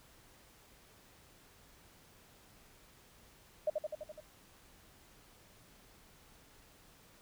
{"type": "tone with echo", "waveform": "sine", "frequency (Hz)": 612, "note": "D#5", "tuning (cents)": -29, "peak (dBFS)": -28, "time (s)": [3.67, 3.7], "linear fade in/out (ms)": 5, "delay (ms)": 84, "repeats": 6, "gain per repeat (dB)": -3, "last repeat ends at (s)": 4.204, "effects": ["pink hiss -62 dBFS RMS until 7.21 s"]}